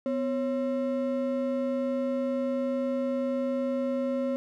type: ring-modulated tone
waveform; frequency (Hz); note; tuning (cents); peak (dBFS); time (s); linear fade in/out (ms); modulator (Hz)
triangle; 398.9; G4; +30; -21; 0.06-4.36; 0; 148
effects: none